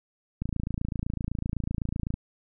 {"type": "click train", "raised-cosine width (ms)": 5, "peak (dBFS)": -17, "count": 49, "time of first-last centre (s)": [0.42, 2.14], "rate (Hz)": 27.9, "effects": []}